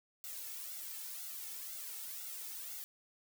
blue noise with flanger, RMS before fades -45 dBFS, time 0.24-2.84 s, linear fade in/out 0 ms, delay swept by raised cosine 1.4 to 2.31 ms, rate 2 Hz, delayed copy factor +0.95, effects none

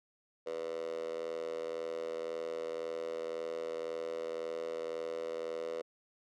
10% pulse tone with high-pass filter, 81.9 Hz, E2, 11 cents flat, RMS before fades -39 dBFS, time 0.46-5.82 s, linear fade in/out 10 ms, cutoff 500 Hz, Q 6.2, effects low-pass 6000 Hz 12 dB/octave

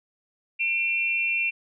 sine tone pair together, 2382 / 2705 Hz, D7 / E7, +24 / +44 cents, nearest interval major second, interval 220 cents, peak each -25 dBFS, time 0.59-1.51 s, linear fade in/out 20 ms, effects none

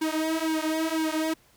sawtooth tone with flanger, 317.9 Hz, D#4, 37 cents sharp, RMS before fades -27 dBFS, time 0.01-1.34 s, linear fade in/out 10 ms, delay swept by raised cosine 1.5 to 5.6 ms, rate 2 Hz, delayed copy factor -1, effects pink hiss -60 dBFS RMS until 1.56 s

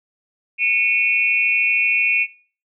sine tone with amplitude modulation, 2453 Hz, D#7, 25 cents flat, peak -10 dBFS, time 0.58-2.27 s, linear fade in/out 50 ms, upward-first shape sine, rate 233 Hz, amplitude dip 95%, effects noise-tail reverb RT60 0.4 s tail -19 dB re dry

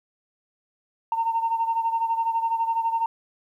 sine beating tone pair, 910 / 922 Hz, A#5 / A#5, -42 / -19 cents, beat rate 12 Hz, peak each -22 / -27 dBFS, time 1.12-3.06 s, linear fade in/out 2 ms, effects tanh soft clip ceiling -15 dBFS + 10-bit

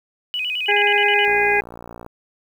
sine tone with vibrato, 2721 Hz, F7, 46 cents flat, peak -21 dBFS, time 0.34-1.25 s, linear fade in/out 0 ms, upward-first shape square, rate 9.4 Hz, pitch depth 140 cents each way
harmonic tone, 410.6 Hz, G#4, 20 cents flat, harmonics 1 / 2 / 4 / 5 / 6, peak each -21 / -21 / -21 / -21 / -21 dBFS, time 0.68-1.61 s, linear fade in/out 10 ms
click train, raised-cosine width 1 ms, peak -22 dBFS, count 47, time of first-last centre 1.28-2.064 s, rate 58.7 Hz
effects 8-bit

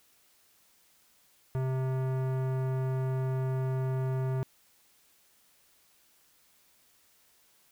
sine tone with tanh clipping, 130.8 Hz, C3, in tune, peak -30 dBFS, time 1.55-4.43 s, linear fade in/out 0 ms, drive 18 dB, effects white hiss -65 dBFS RMS until 7.71 s

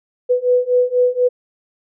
sine beating tone pair, 493.9 / 498 Hz, B4 / B4, 0 / +14 cents, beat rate 4.1 Hz, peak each -16 / -15 dBFS, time 0.29-1.29 s, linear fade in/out 20 ms, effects none

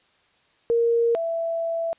sine tone pair in turn, 466.2 / 664.6 Hz, A#4 / E5, 0 / +14 cents, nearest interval tritone, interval 614 cents, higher second, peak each -17 / -23 dBFS, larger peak first, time 0.7-1.15 / 1.15-1.93 s, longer second, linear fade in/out 0 ms, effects white hiss -62 dBFS RMS until 1.98 s + resampled to 8000 Hz

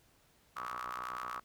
sawtooth ring-modulated tone, 61.74 Hz, B1, in tune, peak -32 dBFS, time 0.56-1.4 s, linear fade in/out 10 ms, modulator 1200 Hz, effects pink hiss -68 dBFS RMS until 1.44 s

